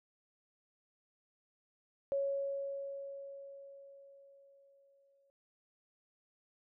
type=tone with exponential decay; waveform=sine; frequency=554.4 Hz; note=C#5; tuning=in tune; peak=-30 dBFS; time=2.12-5.3 s; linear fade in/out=0 ms; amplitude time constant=690 ms; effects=none